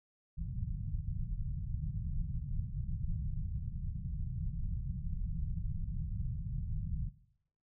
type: low-pass noise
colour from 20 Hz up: pink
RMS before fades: -37 dBFS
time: 0.37-7.1 s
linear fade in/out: 20 ms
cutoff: 170 Hz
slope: 48 dB/octave
effects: noise-tail reverb RT60 0.7 s tail -17 dB re dry